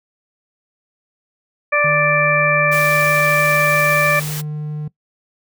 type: harmonic tone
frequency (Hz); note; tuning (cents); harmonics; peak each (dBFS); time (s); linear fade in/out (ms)
587.3; D5; 0; 1 / 2 / 3 / 4; -18 / -19 / -19 / -18; 1.72-4.2; 10
type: tone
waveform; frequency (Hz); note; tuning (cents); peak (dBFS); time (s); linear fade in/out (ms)
triangle; 151; D3; +48; -20; 1.84-4.88; 5
type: noise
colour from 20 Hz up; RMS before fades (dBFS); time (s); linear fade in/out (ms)
white; -28; 2.71-4.42; 20
effects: noise-tail reverb RT60 0.1 s tail -20 dB re dry